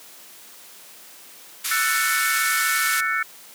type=band-pass noise; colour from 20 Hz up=white; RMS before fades=-26 dBFS; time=1.64-3.01 s; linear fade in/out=10 ms; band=1100 to 14000 Hz; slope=48 dB/octave
type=chord; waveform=sine; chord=F# minor seventh; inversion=third; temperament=just; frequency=1332 / 1480 / 1776 / 2220 Hz; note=E6 / F#6 / A6 / C#7; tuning=+18 / 0 / +16 / +2 cents; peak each=-26 dBFS; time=1.71-3.23 s; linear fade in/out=5 ms
effects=white hiss -45 dBFS RMS until 3.54 s + high-pass 200 Hz 12 dB/octave